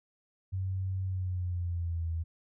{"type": "tone with pitch glide", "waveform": "sine", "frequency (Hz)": [94.5, 82.27], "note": ["F#2", "E2"], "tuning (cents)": [37, -3], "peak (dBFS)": -30, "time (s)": [0.52, 2.24], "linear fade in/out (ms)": 20, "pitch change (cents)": -240, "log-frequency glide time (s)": [1.05, 2.1], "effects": []}